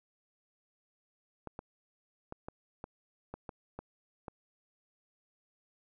clicks, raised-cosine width 1 ms, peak -27 dBFS, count 9, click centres 1.473 / 1.591 / 2.324 / 2.485 / 2.841 / 3.34 / 3.492 / 3.79 / 4.282 s, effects none

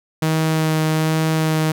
sawtooth tone with vibrato, 157.9 Hz, D#3, 26 cents sharp, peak -12 dBFS, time 0.22-1.72 s, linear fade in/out 5 ms, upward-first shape sine, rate 1.2 Hz, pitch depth 11 cents each way, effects none

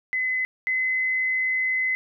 sine tone pair in turn, 2028 / 2037 Hz, B6 / C7, +45 / -47 cents, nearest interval unison, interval 8 cents, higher second, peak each -22 / -21 dBFS, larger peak second, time 0.13-0.45 / 0.67-1.95 s, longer second, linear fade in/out 0 ms, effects none

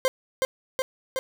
40% pulse tone with echo, 523.3 Hz, C5, in tune, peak -18 dBFS, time 0.05-0.08 s, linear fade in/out 0 ms, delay 370 ms, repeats 3, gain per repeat -2 dB, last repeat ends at 1.19 s, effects none

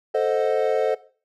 triangle chord, A diminished seventh, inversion none, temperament equal with one note detuned, 440 / 523.3 / 622.3 / 733.6 Hz, A4 / C5 / Eb5 / Gb5, 0 / 0 / 0 / -15 cents, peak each -20 / -22 / -23 / -26 dBFS, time 0.14-0.95 s, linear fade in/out 10 ms, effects noise-tail reverb RT60 0.4 s tail -18 dB re dry

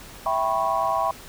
sine chord, C# half-diminished seventh, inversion first, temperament equal with one note detuned, 659.3 / 784 / 987.8 / 1096.6 Hz, E5 / G5 / B5 / C#6, 0 / 0 / 0 / -19 cents, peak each -26 dBFS, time 0.26-1.11 s, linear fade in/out 2 ms, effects pink hiss -43 dBFS RMS until 1.28 s

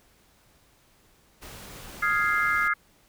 pink noise, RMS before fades -43 dBFS, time 1.41-2.69 s, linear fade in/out 20 ms
sine chord, F minor seventh, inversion third, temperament equal, 1244.5 / 1396.9 / 1661.2 / 2093 Hz, Eb6 / F6 / Ab6 / C7, 0 / 0 / 0 / 0 cents, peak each -27 dBFS, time 2.02-2.74 s, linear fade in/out 10 ms
effects pink hiss -61 dBFS RMS until 3.08 s

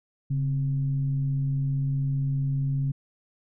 sine tone with frequency modulation, 138.59 Hz, C#3, in tune, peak -23 dBFS, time 0.3-2.92 s, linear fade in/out 10 ms, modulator 121 Hz, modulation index 0.32, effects none

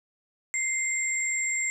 sine tone pair together, 2093 / 7476 Hz, C7 / A#8, 0 / +4 cents, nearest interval octave + minor seventh, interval 2204 cents, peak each -28 / -28 dBFS, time 0.54-1.7 s, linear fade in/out 0 ms, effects none

